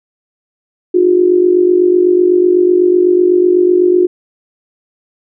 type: tone with amplitude modulation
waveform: sine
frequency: 359.4 Hz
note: F4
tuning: 50 cents sharp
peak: -3 dBFS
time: 0.94-4.07 s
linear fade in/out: 10 ms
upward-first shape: sine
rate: 48 Hz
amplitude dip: 70%
effects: none